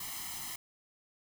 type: noise with comb filter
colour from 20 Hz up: white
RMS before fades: -41 dBFS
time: 0-0.56 s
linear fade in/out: 5 ms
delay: 0.98 ms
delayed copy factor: +0.85
effects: none